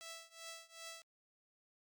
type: tone with tremolo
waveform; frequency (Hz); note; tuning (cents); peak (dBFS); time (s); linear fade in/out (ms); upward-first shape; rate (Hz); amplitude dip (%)
5% pulse; 659.3; E5; 0; -35; 0.01-1.02; 0; triangle; 2.6; 95
effects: Opus 48 kbps